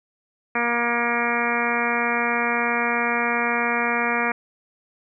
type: harmonic tone with a mistuned harmonic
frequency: 236.9 Hz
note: A#3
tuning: 28 cents sharp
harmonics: 1 / 2 / 3 / 4 / 5 / 6 / 7 / 8 / 9 / 10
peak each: -29 / -29 / -29 / -29 / -29 / -29 / -29 / -29 / -29 / -29 dBFS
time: 0.55-4.32 s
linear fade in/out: 5 ms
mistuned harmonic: 9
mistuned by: +34 cents
effects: none